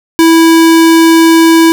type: tone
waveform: square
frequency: 328.2 Hz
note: E4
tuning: 8 cents flat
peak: -3 dBFS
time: 0.19-1.72 s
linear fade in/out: 0 ms
effects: none